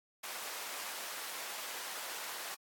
pink high-pass noise, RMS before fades -43 dBFS, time 0.23-2.55 s, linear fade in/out 10 ms, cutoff 780 Hz, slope 12 dB/octave, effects AAC 64 kbps

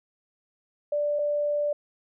sine tone pair in turn, 587.3 / 587.3 Hz, D5 / D5, 0 / 0 cents, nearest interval unison, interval 0 cents, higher neither, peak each -23 dBFS, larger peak neither, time 0.92-1.19 / 1.19-1.73 s, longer second, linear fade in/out 5 ms, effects none

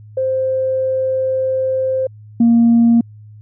sine tone pair in turn, 523.3 / 233.1 Hz, C5 / A#3, 0 / 0 cents, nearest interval octave + major second, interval 1400 cents, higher first, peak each -14 / -6 dBFS, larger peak second, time 0.17-2.07 / 2.4-3.01 s, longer first, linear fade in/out 5 ms, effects tanh soft clip ceiling -5 dBFS + added 106 Hz sine -36 dBFS peak until 3.41 s

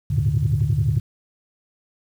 sine tone cluster, 76.5 / 98.4 / 109.7 / 121.2 / 146.3 Hz, D#2 / G2 / A2 / B2 / D3, -29 / +7 / -5 / -32 / -6 cents, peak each -26 / -24 / -21 / -24 / -21 dBFS, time 0.1-1 s, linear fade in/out 10 ms, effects tanh soft clip ceiling -10 dBFS + 8-bit

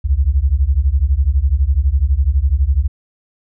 sine beating tone pair, 62.7 / 74.7 Hz, B1 / D2, +27 / +30 cents, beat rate 12 Hz, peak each -14 dBFS, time 0.04-2.88 s, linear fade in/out 20 ms, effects none

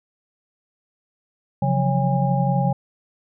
sine tone cluster, 137 / 170.1 / 181.5 / 555 / 812 Hz, C#3 / F3 / F#3 / C#5 / G#5, -20 / -45 / -33 / +2 / -39 cents, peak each -20 / -28 / -23 / -28 / -24 dBFS, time 1.62-2.73 s, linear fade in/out 5 ms, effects none

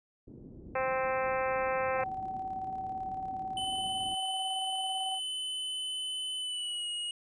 white low-pass noise, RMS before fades -49 dBFS, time 0.27-4.15 s, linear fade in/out 10 ms, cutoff 340 Hz, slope 24 dB/octave
harmonic tone, 261.6 Hz, C4, in tune, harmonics 2 / 3 / 4 / 5 / 6 / 7 / 8 / 9 / 10, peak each -31 / -35 / -37 / -39 / -41 / -42 / -43 / -44 / -45 dBFS, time 0.75-2.04 s, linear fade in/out 5 ms
sine tone with tremolo, 760 Hz, F#5, 46 cents sharp, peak -33 dBFS, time 1.95-5.2 s, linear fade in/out 50 ms, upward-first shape square, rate 18 Hz, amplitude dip 30%
square tone with pitch glide, 3025 to 2887 Hz, F#7 to F#7, +38 to -43 cents, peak -34 dBFS, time 3.57-7.11 s, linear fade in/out 2 ms, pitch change -81 cents, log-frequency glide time 6.37-6.88 s
effects resampled to 22050 Hz

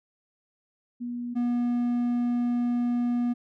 sine / triangle tone pair in turn, 241.5 / 241.5 Hz, B3 / B3, -39 / -39 cents, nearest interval unison, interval 0 cents, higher neither, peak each -30 / -21 dBFS, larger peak second, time 1-1.35 / 1.35-3.34 s, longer second, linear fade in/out 20 ms, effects none

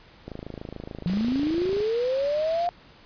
click train, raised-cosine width 2 ms, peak -22 dBFS, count 42, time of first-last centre 0.28-1.804 s, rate 26.9 Hz
sine linear sweep, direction up, 169.4 to 710 Hz, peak -22 dBFS, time 1.06-2.69 s, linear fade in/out 0 ms
white noise, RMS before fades -37 dBFS, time 1.07-2.67 s, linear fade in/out 0 ms
effects pink hiss -52 dBFS RMS until 3.05 s + resampled to 11025 Hz

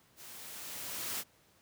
white noise with level ramp, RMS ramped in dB -51 to -36 dBFS, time 0.16-1.24 s, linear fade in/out 50 ms, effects pink hiss -66 dBFS RMS until 1.61 s + high-pass 80 Hz 12 dB/octave

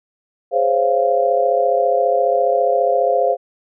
sine chord, Db major seventh, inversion second, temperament just, 415.8 / 519.7 / 554.4 / 693 Hz, Ab4 / C5 / Db5 / F5, +2 / -12 / 0 / -14 cents, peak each -22 / -17 / -21 / -17 dBFS, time 0.51-3.37 s, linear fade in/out 50 ms, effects none

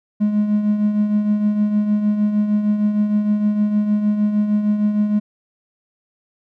triangle tone with tremolo, 209.3 Hz, G#3, 14 cents sharp, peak -9 dBFS, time 0.2-5.2 s, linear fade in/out 20 ms, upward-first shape triangle, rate 6.5 Hz, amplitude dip 65%, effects tanh soft clip ceiling -8 dBFS

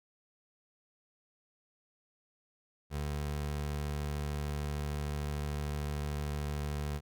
25% pulse tone, 73.42 Hz, D2, in tune, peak -30 dBFS, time 2.9-7.01 s, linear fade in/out 50 ms, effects none

